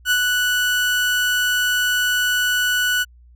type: tone with ADSR envelope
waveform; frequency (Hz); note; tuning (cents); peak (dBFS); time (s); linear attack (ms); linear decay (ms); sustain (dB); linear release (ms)
30% pulse; 1480; F#6; 0; -11; 0.05-3.05; 60; 65; -3; 32
effects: added 60 Hz sine -45 dBFS peak until 3.35 s